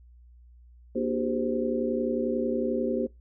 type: tone cluster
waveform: sine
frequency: 239.2 / 302 / 371.8 / 402.9 / 520 Hz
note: A#3 / D4 / F#4 / G4 / C5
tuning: +45 / +48 / +8 / +48 / -11 cents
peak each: -29 / -35 / -32 / -32 / -31 dBFS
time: 0.95-3.07 s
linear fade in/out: 10 ms
effects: noise-tail reverb RT60 0.2 s tail -23 dB re dry + added 60 Hz sine -50 dBFS peak until 3.2 s